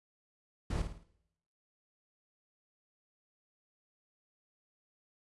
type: noise with echo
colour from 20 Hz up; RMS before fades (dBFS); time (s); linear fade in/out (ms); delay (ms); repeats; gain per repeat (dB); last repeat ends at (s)
brown; -34; 0.7-0.82; 5; 54; 4; -7; 1.036
effects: noise-tail reverb RT60 0.8 s tail -19 dB re dry + resampled to 24000 Hz